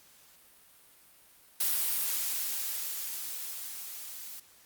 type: noise with level ramp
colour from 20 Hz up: blue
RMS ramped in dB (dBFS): -28 to -44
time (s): 1.6-4.4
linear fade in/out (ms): 5
effects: white hiss -59 dBFS RMS until 4.65 s + Opus 48 kbps